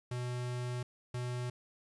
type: tone bursts at uneven times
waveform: square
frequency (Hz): 123.47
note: B2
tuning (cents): 0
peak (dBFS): -36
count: 2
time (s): 0.11-0.83 / 1.14-1.5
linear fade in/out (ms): 5
effects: resampled to 24000 Hz + 11-bit